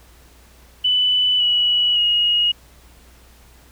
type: tone with pitch steps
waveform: sine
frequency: 2990 / 2935 / 2881 Hz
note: F#7 / F#7 / F#7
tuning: +17 / -15 / -47 cents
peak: -14 dBFS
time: 0.84-2.52 s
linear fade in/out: 10 ms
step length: 560 ms
effects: added 60 Hz sine -48 dBFS peak until 3.71 s + pink hiss -51 dBFS RMS until 3.71 s